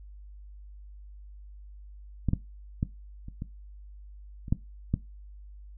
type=clicks; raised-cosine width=5 ms; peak=-13 / -12 / -14 / -29 / -22 / -28 / -11 / -12 dBFS; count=8; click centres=2.287 / 2.334 / 2.829 / 3.284 / 3.421 / 4.482 / 4.525 / 4.94 s; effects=noise-tail reverb RT60 0.2 s tail -17 dB re dry + added 50 Hz sine -44 dBFS peak until 5.77 s